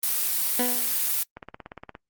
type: noise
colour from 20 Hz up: blue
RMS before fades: -25 dBFS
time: 0.03-1.23 s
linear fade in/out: 2 ms
type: tone with exponential decay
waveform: 20% pulse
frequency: 246.9 Hz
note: B3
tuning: in tune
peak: -17 dBFS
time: 0.59-1.03 s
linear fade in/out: 5 ms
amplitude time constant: 95 ms
type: click train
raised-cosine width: 0.5 ms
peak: -23 dBFS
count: 11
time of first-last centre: 1.37-1.951 s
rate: 17.2 Hz
effects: noise-tail reverb RT60 0.1 s tail -25 dB re dry + Opus 32 kbps